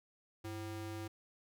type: ring-modulated tone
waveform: square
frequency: 215.9 Hz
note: A3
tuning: 33 cents flat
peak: -39 dBFS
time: 0.44-1.08 s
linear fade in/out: 10 ms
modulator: 118 Hz
effects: none